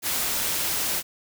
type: noise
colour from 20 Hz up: white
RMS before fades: -26 dBFS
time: 0.02-1.03 s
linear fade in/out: 50 ms
effects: none